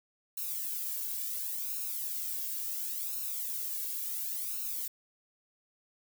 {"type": "noise with flanger", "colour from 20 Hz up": "violet", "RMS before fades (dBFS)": -36, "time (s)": [0.37, 4.88], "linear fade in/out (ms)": 5, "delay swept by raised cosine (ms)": [0.74, 1.84], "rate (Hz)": 0.71, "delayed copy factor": 1, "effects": []}